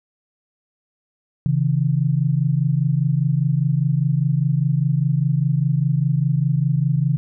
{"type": "tone pair together", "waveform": "sine", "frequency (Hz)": [135.03, 160], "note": ["C#3", "D#3"], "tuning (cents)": [-45, 49], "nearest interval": "minor third", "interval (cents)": 294, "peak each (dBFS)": [-18, -19], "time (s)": [1.46, 7.17], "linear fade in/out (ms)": 0, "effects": []}